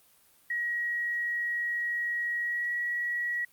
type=tone with pitch glide; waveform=sine; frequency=1903 to 1920.7 Hz; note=A#6 to B6; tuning=+35 to -49 cents; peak=-28 dBFS; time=0.5-3.45 s; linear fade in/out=5 ms; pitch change=+16 cents; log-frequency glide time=2.42-2.69 s; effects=white hiss -62 dBFS RMS until 3.52 s + Opus 32 kbps